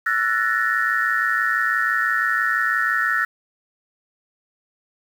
sine tone cluster, 1340 / 1471 / 1752 / 1858 Hz, E6 / F#6 / A6 / A#6, +28 / -11 / -8 / -6 cents, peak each -23 dBFS, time 0.06-3.25 s, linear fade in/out 5 ms, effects tanh soft clip ceiling -7 dBFS + 7-bit

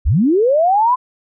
sine linear sweep, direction up, 41.2 to 1030 Hz, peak -10 dBFS, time 0.05-0.96 s, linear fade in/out 20 ms, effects none

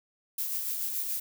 violet noise with tremolo, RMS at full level -31 dBFS, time 0.38-1.2 s, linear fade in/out 5 ms, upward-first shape sine, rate 7 Hz, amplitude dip 35%, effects none

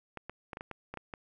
clicks, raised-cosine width 0.5 ms, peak -25 dBFS, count 9, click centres 0.173 / 0.296 / 0.532 / 0.571 / 0.609 / 0.713 / 0.94 / 0.973 / 1.138 s, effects none

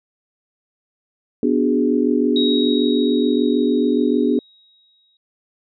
sine chord, G# half-diminished seventh, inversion first, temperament equal, 246.9 / 293.7 / 370 / 415.3 Hz, B3 / D4 / F#4 / G#4, 0 / 0 / 0 / 0 cents, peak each -18 / -19 / -23 / -21 dBFS, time 1.43-4.39 s, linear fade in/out 2 ms
sine tone with exponential decay, 3801 Hz, A#7, 33 cents sharp, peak -19 dBFS, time 2.36-5.17 s, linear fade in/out 2 ms, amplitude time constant 610 ms
effects none

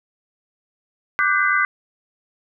sine chord, G major seventh, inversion second, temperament equal with one note detuned, 1174.7 / 1480 / 1568 / 2028 Hz, D6 / F#6 / G6 / B6, 0 / 0 / 0 / +45 cents, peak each -21 dBFS, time 1.19-1.65 s, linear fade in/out 0 ms, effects none

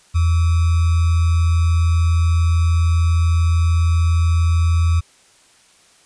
sine tone with sample-and-hold, 83.5 Hz, E2, 23 cents sharp, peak -12 dBFS, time 0.14-5.01 s, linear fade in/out 20 ms, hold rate 1225 Hz, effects white hiss -52 dBFS RMS until 6.05 s + resampled to 22050 Hz

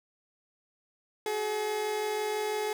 30% pulse tone pair together, 379.6 / 425.6 Hz, F#4 / G#4, +44 / +42 cents, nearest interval major second, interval 198 cents, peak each -36 / -27 dBFS, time 1.26-2.73 s, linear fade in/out 2 ms, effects none

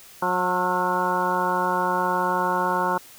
harmonic tone with a mistuned harmonic, 180.6 Hz, F#3, 42 cents flat, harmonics 1 / 2 / 3 / 4 / 5 / 6 / 7 / 8, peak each -32 / -30 / -30 / -32 / -24 / -27 / -31 / -31 dBFS, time 0.22-2.98 s, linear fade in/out 5 ms, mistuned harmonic 7, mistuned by +83 cents, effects white hiss -47 dBFS RMS until 3.18 s

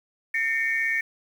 sine tone cluster, 1816 / 2109 / 2245 Hz, A#6 / C7 / C#7, -46 / +13 / +21 cents, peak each -24 / -31 / -26 dBFS, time 0.34-1.01 s, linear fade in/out 5 ms, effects tanh soft clip ceiling -14 dBFS + 8-bit

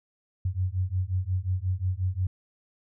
sine beating tone pair, 89.9 / 95.5 Hz, F#2 / G2, -49 / -45 cents, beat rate 5.6 Hz, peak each -28 dBFS, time 0.45-2.27 s, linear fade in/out 5 ms, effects none

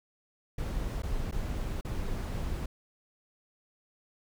brown noise with dropouts, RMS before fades -33 dBFS, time 0.58-2.66 s, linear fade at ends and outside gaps 5 ms, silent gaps 1.022-1.032 / 1.313-1.323 / 1.811-1.848 s, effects none

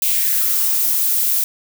violet noise with high-pass filter sweep, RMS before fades -17 dBFS, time 0.02-1.44 s, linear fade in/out 2 ms, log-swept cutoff 2700 to 260 Hz, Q 3.3, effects none

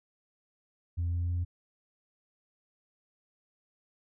sine tone with pitch steps, 85.9 / 86.7 / 87.6 Hz, F2 / F2 / F2, -28 / -12 / +6 cents, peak -26 dBFS, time 0.97-1.45 s, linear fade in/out 20 ms, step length 160 ms, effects tanh soft clip ceiling -26 dBFS

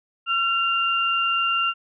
sine tone pair together, 1362 / 2788 Hz, F6 / F7, -44 / -4 cents, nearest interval octave, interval 1240 cents, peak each -22 dBFS, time 0.26-1.74 s, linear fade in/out 50 ms, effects none

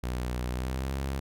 sawtooth tone with pitch glide, 61.74 to 67.72 Hz, B1 to C#2, 0 to -40 cents, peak -26 dBFS, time 0.03-1.2 s, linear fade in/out 10 ms, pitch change +160 cents, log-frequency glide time 0.51-0.94 s, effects none

